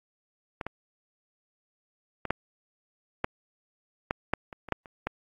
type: clicks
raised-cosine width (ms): 0.5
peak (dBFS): -18 / -18 / -18 / -9 / -11 / -11 / -9 / -26 / -26 / -10 / -30 / -14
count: 12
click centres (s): 0.612 / 0.666 / 2.253 / 2.306 / 3.244 / 4.109 / 4.336 / 4.528 / 4.687 / 4.723 / 4.858 / 5.07
effects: AAC 48 kbps